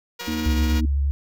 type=tone with tremolo; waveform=5% pulse; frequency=476.4 Hz; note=A#4; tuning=38 cents sharp; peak=-18 dBFS; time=0.19-0.81 s; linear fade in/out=10 ms; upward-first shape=triangle; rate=16 Hz; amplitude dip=40%
type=click train; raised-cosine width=0.3 ms; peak=-22 dBFS; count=107; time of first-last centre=0.21-0.796 s; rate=181 Hz
type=harmonic tone; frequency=77.78 Hz; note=D#2; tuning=in tune; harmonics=1 / 3 / 4; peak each=-31 / -26 / -28 dBFS; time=0.27-0.86 s; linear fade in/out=10 ms
type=tone with vibrato; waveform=sine; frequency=69.9 Hz; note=C#2; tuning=15 cents sharp; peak=-18 dBFS; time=0.46-1.11 s; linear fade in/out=0 ms; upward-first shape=square; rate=12 Hz; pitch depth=18 cents each way
effects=none